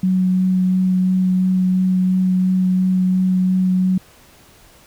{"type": "tone with vibrato", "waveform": "sine", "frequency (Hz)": 185.1, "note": "F#3", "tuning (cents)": 1, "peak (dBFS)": -13, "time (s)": [0.03, 3.98], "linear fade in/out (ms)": 5, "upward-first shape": "sine", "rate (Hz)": 2.9, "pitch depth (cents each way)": 9, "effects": ["pink hiss -48 dBFS RMS until 4.86 s"]}